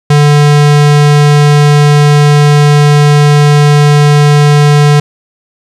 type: tone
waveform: square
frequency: 146.83 Hz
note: D3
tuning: in tune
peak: -3 dBFS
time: 0.1-5 s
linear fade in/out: 5 ms
effects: low-pass 8000 Hz 12 dB/octave + 7-bit